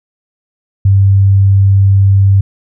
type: tone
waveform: sine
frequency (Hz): 98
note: G2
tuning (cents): 0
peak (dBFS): -4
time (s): 0.85-2.41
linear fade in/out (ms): 5
effects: none